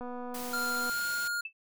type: click train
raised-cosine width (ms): 1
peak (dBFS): -28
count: 219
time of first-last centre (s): 0.01-0.896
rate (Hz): 246
type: noise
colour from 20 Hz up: white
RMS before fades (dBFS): -42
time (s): 0.34-1.28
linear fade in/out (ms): 5
type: tone with pitch glide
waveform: square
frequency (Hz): 1396.9 to 1418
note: F6 to F6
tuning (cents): 0 to +26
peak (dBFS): -31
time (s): 0.53-1.41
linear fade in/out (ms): 5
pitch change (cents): +26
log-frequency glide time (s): 0.81-1.04
type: tone with exponential decay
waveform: sine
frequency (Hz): 2637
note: E7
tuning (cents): 0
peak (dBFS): -32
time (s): 1.45-1.53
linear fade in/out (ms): 5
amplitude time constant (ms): 16
effects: none